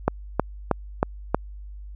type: click train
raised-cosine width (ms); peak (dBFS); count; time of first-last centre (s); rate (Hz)
1; -4; 5; 0.08-1.346; 3.16
effects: added 50 Hz sine -36 dBFS peak until 1.95 s